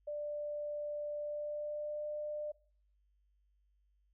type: tone with pitch glide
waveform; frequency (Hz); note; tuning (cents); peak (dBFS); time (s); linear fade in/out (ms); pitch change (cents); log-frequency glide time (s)
sine; 591 to 598.6; D5 to D5; +11 to +33; -37; 0.07-2.52; 10; +22; 1.17-2.07
effects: noise-tail reverb RT60 0.5 s tail -21 dB re dry + added 50 Hz sine -70 dBFS peak until 4.13 s